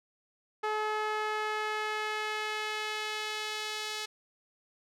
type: tone with band-pass filter sweep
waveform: sawtooth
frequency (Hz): 428.2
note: A4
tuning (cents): -47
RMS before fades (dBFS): -34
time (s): 0.63-4.06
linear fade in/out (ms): 10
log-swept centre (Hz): 1100 to 4200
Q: 0.97
effects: none